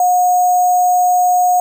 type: tone with sample-and-hold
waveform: sine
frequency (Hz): 723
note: F#5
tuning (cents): -40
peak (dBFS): -9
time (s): 0-1.6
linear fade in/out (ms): 2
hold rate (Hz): 7350
effects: none